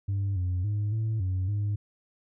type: tone with pitch steps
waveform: sine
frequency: 98.9 / 90.6 / 104 / 110.4 / 93.1 / 103 Hz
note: G2 / F#2 / G#2 / A2 / F#2 / G#2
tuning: +16 / -36 / +3 / +6 / +11 / -14 cents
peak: -23 dBFS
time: 0.08-1.76 s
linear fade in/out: 10 ms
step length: 280 ms
effects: tanh soft clip ceiling -24 dBFS